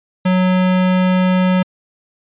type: tone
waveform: square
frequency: 184.2 Hz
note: F#3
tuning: 7 cents flat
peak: -12 dBFS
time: 0.25-1.63 s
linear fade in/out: 10 ms
effects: resampled to 8000 Hz